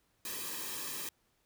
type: noise with comb filter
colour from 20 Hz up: white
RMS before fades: -40 dBFS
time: 0.25-1.09 s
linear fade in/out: 2 ms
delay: 1.4 ms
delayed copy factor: -0.75
effects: pink hiss -74 dBFS RMS until 1.45 s